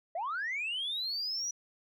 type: linear sweep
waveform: sine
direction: up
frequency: 622.3 to 5920 Hz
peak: -31 dBFS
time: 0.15-1.51 s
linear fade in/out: 5 ms
effects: tanh soft clip ceiling -29 dBFS